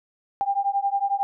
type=beating tone pair; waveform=sine; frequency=791 / 802 Hz; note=G5 / G5; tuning=+15 / +39 cents; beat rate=11 Hz; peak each=-24 dBFS; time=0.41-1.23 s; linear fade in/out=0 ms; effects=none